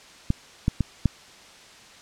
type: clicks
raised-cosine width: 5 ms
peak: -8 / -8 / -9 / -6 dBFS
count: 4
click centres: 0.304 / 0.681 / 0.807 / 1.057 s
effects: white hiss -48 dBFS RMS until 2.01 s + low-pass 6000 Hz 12 dB/octave